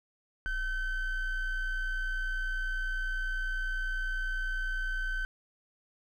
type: ring-modulated tone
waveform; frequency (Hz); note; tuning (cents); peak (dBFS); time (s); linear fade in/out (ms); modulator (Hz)
triangle; 780; G5; -9; -25; 0.46-5.25; 0; 750
effects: none